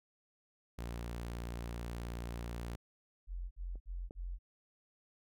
sawtooth tone, 58.6 Hz, A#1, 10 cents sharp, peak -36 dBFS, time 0.78-2.76 s, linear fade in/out 10 ms
sine tone bursts, 44.09 Hz, F1, 17 cents sharp, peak -38 dBFS, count 4, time 3.27-4.389 s, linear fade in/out 50 ms, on 240 ms, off 53 ms
clicks, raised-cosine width 2 ms, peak -43 / -33 dBFS, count 2, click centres 3.756 / 4.109 s
effects none

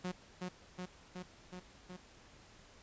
sawtooth tone with echo, 181.6 Hz, F#3, 32 cents flat, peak -33 dBFS, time 0.04-0.12 s, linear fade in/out 10 ms, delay 370 ms, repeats 5, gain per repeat -2 dB, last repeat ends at 1.97 s, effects pink hiss -60 dBFS RMS until 2.82 s + resampled to 16000 Hz

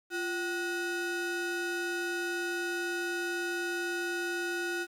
square ring-modulated tone, 557 Hz, C#5, 8 cents sharp, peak -29 dBFS, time 0.1-4.87 s, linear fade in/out 50 ms, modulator 905 Hz, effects low-pass 12000 Hz 12 dB/octave + 10-bit

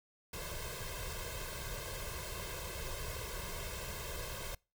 pink noise with comb filter, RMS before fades -42 dBFS, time 0.33-4.55 s, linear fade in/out 5 ms, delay 1.9 ms, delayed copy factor +1, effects noise-tail reverb RT60 0.3 s tail -26 dB re dry

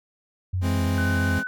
sine tone with vibrato, 90.5 Hz, F#2, 38 cents flat, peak -22 dBFS, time 0.53-1.39 s, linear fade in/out 10 ms, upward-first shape square, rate 5.8 Hz, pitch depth 30 cents each way
40% pulse chord, E augmented, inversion none, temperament equal, 164.81 / 207.7 / 261.6 Hz, E3 / G#3 / B#3, 0 / 0 / 0 cents, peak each -33 / -28 / -27 dBFS, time 0.61-1.44 s, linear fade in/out 50 ms
sine tone, 1501 Hz, F#6, 24 cents sharp, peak -27 dBFS, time 0.98-1.47 s, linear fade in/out 0 ms
effects none

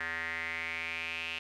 square tone with band-pass filter sweep, 82.41 Hz, E2, in tune, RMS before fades -37 dBFS, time 0-1.39 s, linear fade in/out 5 ms, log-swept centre 1800 to 2700 Hz, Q 6.4, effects none

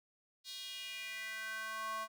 square tone with high-pass filter sweep, 220 Hz, A3, in tune, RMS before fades -43 dBFS, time 0.44-2.08 s, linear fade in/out 50 ms, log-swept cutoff 4000 to 940 Hz, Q 3.7, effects none

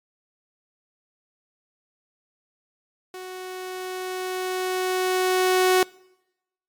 sawtooth tone with level ramp, 370 Hz, F#4, in tune, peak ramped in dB -31 to -11 dBFS, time 3.14-5.83 s, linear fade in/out 2 ms, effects noise-tail reverb RT60 0.9 s tail -25 dB re dry + MP3 96 kbps

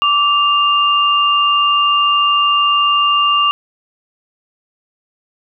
sine tone pair together, 1166.4 / 2800 Hz, D6 / F7, -12 / +4 cents, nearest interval octave + minor third, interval 1516 cents, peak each -12 / -14 dBFS, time 0.02-3.51 s, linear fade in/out 0 ms, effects none

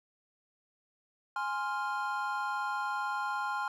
triangle chord, F minor, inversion first, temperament equal, 830.6 / 1046.5 / 1396.9 Hz, Ab5 / C6 / F6, 0 / 0 / 0 cents, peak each -34 dBFS, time 1.36-3.68 s, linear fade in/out 2 ms, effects none

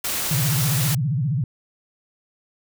white noise, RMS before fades -25 dBFS, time 0.04-0.95 s, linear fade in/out 5 ms
sine tone with vibrato, 138.2 Hz, C#3, 5 cents flat, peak -19 dBFS, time 0.31-1.44 s, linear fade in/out 2 ms, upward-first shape sine, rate 15 Hz, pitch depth 280 cents each way
effects none

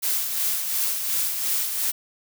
blue noise with tremolo, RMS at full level -23 dBFS, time 0.02-1.92 s, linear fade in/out 20 ms, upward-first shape sine, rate 2.8 Hz, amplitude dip 45%, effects none

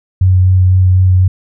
sine tone with vibrato, 92.5 Hz, F#2, in tune, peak -5 dBFS, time 0.21-1.28 s, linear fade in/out 5 ms, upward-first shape sine, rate 4 Hz, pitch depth 13 cents each way, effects none

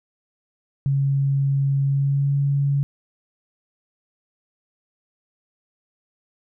sine tone with pitch glide, 138.2 to 140.53 Hz, C#3 to C#3, -5 to +24 cents, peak -17 dBFS, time 0.86-2.83 s, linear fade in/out 0 ms, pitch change +29 cents, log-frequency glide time 1.85-2.35 s, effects none

